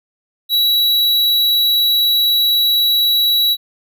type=tone; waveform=square; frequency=3908 Hz; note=B7; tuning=19 cents flat; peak=-12 dBFS; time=0.49-3.57 s; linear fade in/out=50 ms; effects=none